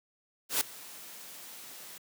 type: noise with ADSR envelope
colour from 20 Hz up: white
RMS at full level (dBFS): -26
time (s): 0.49-1.98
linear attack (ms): 120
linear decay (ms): 3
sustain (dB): -21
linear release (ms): 4
effects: high-pass 150 Hz 12 dB/octave